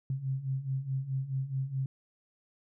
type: beating tone pair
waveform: sine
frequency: 130.81 / 135.51 Hz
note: C3 / C#3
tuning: 0 / -39 cents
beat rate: 4.7 Hz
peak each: -36 / -32 dBFS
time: 0.1-1.86 s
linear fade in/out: 2 ms
effects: none